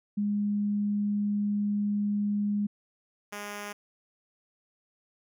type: tone pair in turn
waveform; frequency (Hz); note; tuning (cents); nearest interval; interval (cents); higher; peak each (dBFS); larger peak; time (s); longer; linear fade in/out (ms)
sine / 5% pulse; 205.7 / 205.7; G#3 / G#3; -16 / -16; unison; 0; neither; -25; neither; 0.17-2.67 / 3.32-3.73; first; 10
effects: none